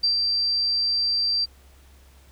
sine tone with ADSR envelope, 4699 Hz, D8, in tune, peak -17 dBFS, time 0.03-1.46 s, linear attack 10 ms, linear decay 110 ms, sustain -3 dB, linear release 22 ms, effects added 67 Hz sine -50 dBFS peak until 2.31 s + pink hiss -57 dBFS RMS until 2.31 s

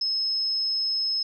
sine tone, 5180 Hz, E8, 31 cents flat, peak -23 dBFS, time 0.01-1.23 s, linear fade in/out 5 ms, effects none

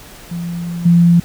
sine tone with level steps, 171.6 Hz, F3, 30 cents flat, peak -20 / -6 dBFS, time 0.31-1.2 s, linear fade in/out 5 ms, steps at 0.85 s, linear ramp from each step 10 ms, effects pink hiss -38 dBFS RMS until 1.24 s

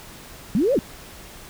sine linear two-way sweep, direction up then down, 174.61 to 587.3 to 174.61 Hz, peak -16 dBFS, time 0.55-0.79 s, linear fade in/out 0 ms, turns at 0.74 s, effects pink hiss -42 dBFS RMS until 1.49 s

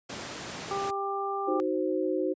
pink noise, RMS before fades -37 dBFS, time 0.09-0.91 s, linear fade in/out 10 ms
harmonic tone, 395.6 Hz, G4, 16 cents sharp, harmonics 1 / 2 / 3, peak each -33 / -33 / -33 dBFS, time 0.71-1.6 s, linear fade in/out 0 ms
sine chord, C diminished, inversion first, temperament equal, 311.1 / 370 / 523.3 Hz, Eb4 / Gb4 / C5, 0 / 0 / 0 cents, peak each -30 / -29 / -31 dBFS, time 1.47-2.34 s, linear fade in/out 20 ms
effects high-pass 150 Hz 12 dB/octave + resampled to 16000 Hz

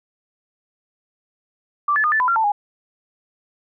sine tone with pitch steps, 1170 / 1729 / 1221 / 1755 / 1003 / 1376 / 888 / 823 Hz, D6 / A6 / D#6 / A6 / B5 / F6 / A5 / G#5, -7 / -31 / -33 / -5 / +26 / -26 / +16 / -16 cents, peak -15 dBFS, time 1.88-2.52 s, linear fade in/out 5 ms, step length 80 ms, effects none

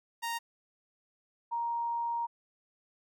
sawtooth / sine tone pair in turn, 930 / 937 Hz, A#5 / A#5, -4 / +9 cents, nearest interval unison, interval 13 cents, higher second, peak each -29 / -30 dBFS, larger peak first, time 0.22-0.39 / 1.51-2.27 s, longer second, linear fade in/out 20 ms, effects none

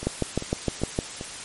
two click trains, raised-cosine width 2 ms, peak -20 / -9 dBFS, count 4 / 7, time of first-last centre 0.03-1.211 / 0.07-0.989 s, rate 2.54 / 6.53 Hz, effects white hiss -37 dBFS RMS until 1.44 s + MP3 48 kbps

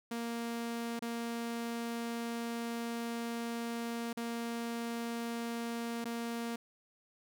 sawtooth tone with dropouts, 233.3 Hz, A#3, 2 cents sharp, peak -32 dBFS, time 0.11-6.56 s, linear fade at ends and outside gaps 5 ms, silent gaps 0.993-1.021 / 4.13-4.171 / 6.044-6.053 s, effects none

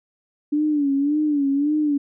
sine tone with vibrato, 289.8 Hz, D4, 23 cents flat, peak -17 dBFS, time 0.52-1.98 s, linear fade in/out 10 ms, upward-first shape sine, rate 1.8 Hz, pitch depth 91 cents each way, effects none

